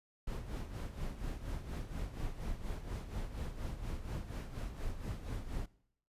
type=noise with tremolo; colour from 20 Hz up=brown; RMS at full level=-38 dBFS; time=0.27-5.66 s; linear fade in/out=5 ms; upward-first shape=sine; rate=4.2 Hz; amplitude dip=65%; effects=noise-tail reverb RT60 0.7 s tail -21 dB re dry + resampled to 32000 Hz